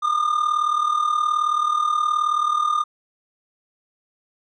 triangle tone with amplitude modulation, 1213 Hz, D#6, 44 cents flat, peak -13 dBFS, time 0.02-2.84 s, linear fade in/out 20 ms, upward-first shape sine, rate 38.8 Hz, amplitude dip 70%, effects resampled to 22050 Hz

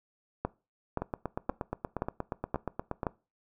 two click trains, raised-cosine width 1 ms, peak -18 / -15 dBFS, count 18 / 6, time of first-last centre 1.02-3.032 / 0.45-3.068 s, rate 8.45 / 1.91 Hz, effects noise-tail reverb RT60 0.3 s tail -21 dB re dry

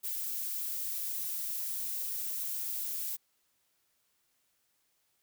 violet noise, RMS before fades -36 dBFS, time 0.03-3.17 s, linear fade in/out 20 ms, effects white hiss -75 dBFS RMS until 5.22 s

